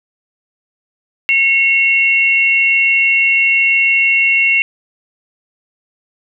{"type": "tone pair together", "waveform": "sine", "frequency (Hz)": [2184, 2743], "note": ["C#7", "F7"], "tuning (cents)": [-26, -32], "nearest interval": "major third", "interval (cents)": 394, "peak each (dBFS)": -12, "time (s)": [1.29, 4.62], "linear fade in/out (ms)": 0, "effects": []}